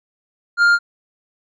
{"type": "tone with tanh clipping", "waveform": "sine", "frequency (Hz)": 1404, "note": "F6", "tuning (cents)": 9, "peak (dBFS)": -11, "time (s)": [0.57, 0.79], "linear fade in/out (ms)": 50, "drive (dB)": 6, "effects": []}